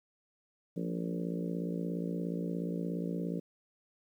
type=harmonic tone with a mistuned harmonic; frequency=57 Hz; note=A#1; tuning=38 cents flat; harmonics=3 / 4 / 5 / 6 / 7 / 8 / 9 / 10; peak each=-35 / -43 / -40 / -45 / -46 / -43 / -48 / -50 dBFS; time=0.76-3.4 s; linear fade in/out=10 ms; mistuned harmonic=3; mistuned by=+39 cents; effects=11-bit